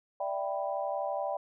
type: chord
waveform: sine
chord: E minor seventh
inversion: third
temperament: equal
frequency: 587.3 / 659.3 / 784 / 987.8 Hz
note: D5 / E5 / G5 / B5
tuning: 0 / 0 / 0 / 0 cents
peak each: -34 / -37 / -35 / -40 dBFS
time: 0.2-1.37 s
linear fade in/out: 5 ms
effects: none